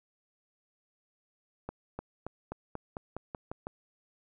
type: accelerating click train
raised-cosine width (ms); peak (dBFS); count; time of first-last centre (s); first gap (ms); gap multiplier
1; -23; 10; 1.69-3.669; 300; 0.92
effects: none